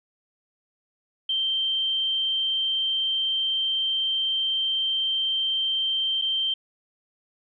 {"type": "tone with dropouts", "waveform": "sine", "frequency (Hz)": 3136, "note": "G7", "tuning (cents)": 0, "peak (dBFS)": -22, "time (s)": [1.29, 6.54], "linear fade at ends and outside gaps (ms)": 5, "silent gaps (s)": [6.215, 6.22], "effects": []}